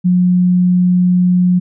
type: tone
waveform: sine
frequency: 180 Hz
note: F#3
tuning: 47 cents flat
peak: -8 dBFS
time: 0.04-1.6 s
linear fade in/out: 20 ms
effects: none